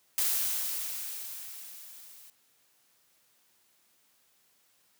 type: noise with level ramp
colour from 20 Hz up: blue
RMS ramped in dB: -27 to -53 dBFS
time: 0.18-2.3 s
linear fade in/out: 0 ms
effects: white hiss -68 dBFS RMS until 4.99 s + high-pass 100 Hz 12 dB/octave